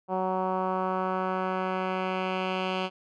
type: tone with low-pass filter sweep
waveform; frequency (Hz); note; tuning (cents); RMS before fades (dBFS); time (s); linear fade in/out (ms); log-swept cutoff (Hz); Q
10% pulse; 186.6; F#3; +15; -29; 0.08-2.9; 50; 850 to 3200; 1.9
effects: none